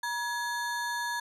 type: ring-modulated tone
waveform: square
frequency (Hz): 1318.5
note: E6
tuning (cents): 0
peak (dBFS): -28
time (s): 0.03-1.2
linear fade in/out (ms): 5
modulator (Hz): 364
effects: low-pass 12000 Hz 12 dB/octave